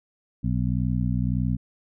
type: harmonic tone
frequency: 61.74 Hz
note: B1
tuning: in tune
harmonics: 1 / 2 / 3 / 4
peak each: -28 / -25 / -27 / -30 dBFS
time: 0.43-1.57 s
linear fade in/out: 20 ms
effects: none